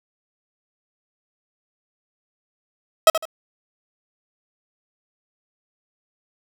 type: tone with echo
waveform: 30% pulse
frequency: 642 Hz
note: E5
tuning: 46 cents flat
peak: -5 dBFS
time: 3.07-3.1 s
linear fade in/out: 2 ms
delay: 77 ms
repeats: 2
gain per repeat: -11 dB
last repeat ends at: 3.254 s
effects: none